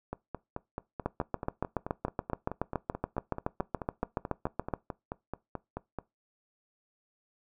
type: two click trains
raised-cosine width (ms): 1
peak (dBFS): -15 / -21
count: 27 / 28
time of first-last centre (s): 1.06-4.738 / 0.13-5.987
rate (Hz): 7.07 / 4.61
effects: noise-tail reverb RT60 0.2 s tail -21 dB re dry